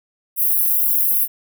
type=high-pass noise; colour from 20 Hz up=white; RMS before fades=-17 dBFS; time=0.36-1.28 s; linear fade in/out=50 ms; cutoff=11000 Hz; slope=48 dB/octave; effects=none